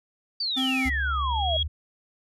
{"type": "exponential sweep", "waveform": "sine", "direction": "down", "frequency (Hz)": [4726, 617], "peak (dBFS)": -25, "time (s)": [0.4, 1.57], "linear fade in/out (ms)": 5}
{"type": "tone with exponential growth", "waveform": "sine", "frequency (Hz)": 3301, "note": "G#7", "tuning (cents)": -11, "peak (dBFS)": -22, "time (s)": [0.52, 1.63], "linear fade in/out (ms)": 5, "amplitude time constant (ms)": 240}
{"type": "tone", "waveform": "square", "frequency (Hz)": 261.6, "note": "C4", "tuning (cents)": 0, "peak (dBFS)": -26, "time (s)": [0.56, 0.9], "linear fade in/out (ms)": 20}
{"type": "tone with pitch glide", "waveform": "sine", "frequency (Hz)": [69.3, 75.57], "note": ["C#2", "D#2"], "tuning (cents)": [0, -50], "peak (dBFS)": -27, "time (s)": [0.85, 1.68], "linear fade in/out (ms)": 10, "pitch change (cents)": 150, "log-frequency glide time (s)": [1.24, 1.52]}
{"effects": ["resampled to 32000 Hz"]}